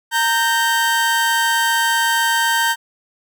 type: tone pair together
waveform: 30% pulse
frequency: 923.3 / 1564 Hz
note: A#5 / G6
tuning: -17 / -4 cents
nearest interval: major sixth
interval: 913 cents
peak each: -15 dBFS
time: 0.11-2.76 s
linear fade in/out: 50 ms
effects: none